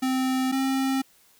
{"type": "tone pair in turn", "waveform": "square", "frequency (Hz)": [260, 266.8], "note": ["C4", "C4"], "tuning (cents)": [-11, 34], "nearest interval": "unison", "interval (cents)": 45, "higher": "second", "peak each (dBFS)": -23, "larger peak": "neither", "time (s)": [[0.02, 0.52], [0.52, 1.02]], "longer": "neither", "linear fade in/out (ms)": 10, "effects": ["white hiss -59 dBFS RMS until 1.39 s"]}